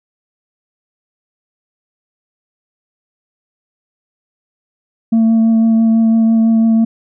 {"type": "tone with vibrato", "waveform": "sine", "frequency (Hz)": 225.3, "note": "A3", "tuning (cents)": 41, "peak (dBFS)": -5, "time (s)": [5.12, 6.85], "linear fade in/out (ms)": 10, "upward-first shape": "triangle", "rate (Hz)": 6, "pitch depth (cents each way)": 15, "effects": ["tanh soft clip ceiling -7 dBFS"]}